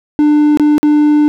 triangle tone with dropouts, 298.1 Hz, D4, 26 cents sharp, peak -4 dBFS, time 0.19-1.28 s, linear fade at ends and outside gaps 0 ms, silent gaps 0.573-0.597 / 0.781-0.83 s, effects none

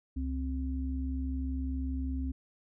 sine tone pair together, 68.3 / 262.2 Hz, C#2 / C4, -25 / +4 cents, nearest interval octave + major seventh, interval 2329 cents, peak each -32 / -36 dBFS, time 0.16-2.32 s, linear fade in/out 10 ms, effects none

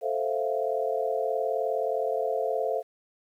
sine chord, F major seventh, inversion first, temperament equal, 440 / 523.3 / 659.3 / 698.5 Hz, A4 / C5 / E5 / F5, 0 / 0 / 0 / 0 cents, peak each -30 / -30 / -31 / -32 dBFS, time 0.01-2.83 s, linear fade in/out 50 ms, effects 10-bit

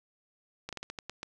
slowing click train, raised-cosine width 0.2 ms, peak -21 dBFS, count 8, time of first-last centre 0.69-1.231 s, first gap 37 ms, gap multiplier 1.24, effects none

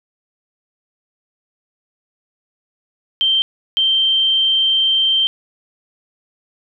sine tone bursts at uneven times, 3136 Hz, G7, in tune, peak -12 dBFS, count 2, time 3.21-3.42 / 3.77-5.27 s, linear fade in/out 0 ms, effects none

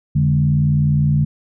sine tone with frequency modulation, 146.1 Hz, D3, 9 cents flat, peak -12 dBFS, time 0.15-1.25 s, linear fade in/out 10 ms, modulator 59.4 Hz, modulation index 0.76, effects none

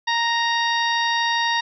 harmonic tone, 932.3 Hz, A#5, in tune, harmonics 1 / 2 / 3 / 4 / 5 / 6, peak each -22 / -23 / -31 / -26 / -32 / -34 dBFS, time 0.07-1.61 s, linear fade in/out 10 ms, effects none

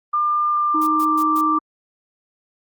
sine tone with pitch glide, 1199 to 1175 Hz, D6 to D6, +36 to +1 cents, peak -16 dBFS, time 0.13-1.59 s, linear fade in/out 10 ms, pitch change -35 cents, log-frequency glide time 0.47-1.25 s
harmonic tone, 311.1 Hz, D#4, in tune, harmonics 1 / 3 / 4, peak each -21 / -32 / -35 dBFS, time 0.74-1.59 s, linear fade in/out 10 ms
blue noise bursts, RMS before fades -35 dBFS, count 4, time 0.81-1.414 s, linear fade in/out 10 ms, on 61 ms, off 120 ms
effects Opus 32 kbps

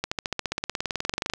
accelerating click train, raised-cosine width 0.2 ms, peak -9 dBFS, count 25, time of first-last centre 0.04-1.336 s, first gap 75 ms, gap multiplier 0.97, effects none

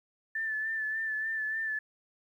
sine tone with vibrato, 1760 Hz, A6, in tune, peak -30 dBFS, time 0.35-1.79 s, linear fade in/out 5 ms, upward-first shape sine, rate 3.4 Hz, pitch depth 33 cents each way, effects 11-bit

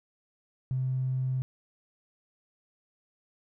triangle tone with tanh clipping, 129.8 Hz, C3, 13 cents flat, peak -26 dBFS, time 0.71-1.42 s, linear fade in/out 0 ms, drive 2 dB, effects none

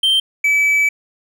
triangle tone pair in turn, 3136 / 2298 Hz, G7 / D7, 0 / -38 cents, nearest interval perfect fourth, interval 538 cents, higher first, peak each -10 dBFS, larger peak neither, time 0.03-0.2 / 0.44-0.89 s, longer second, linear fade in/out 5 ms, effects none

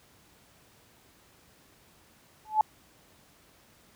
sine tone with exponential growth, 862 Hz, A5, 36 cents flat, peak -15 dBFS, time 2.45-2.61 s, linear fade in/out 2 ms, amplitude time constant 34 ms, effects pink hiss -60 dBFS RMS until 3.95 s + high-pass 60 Hz 12 dB/octave

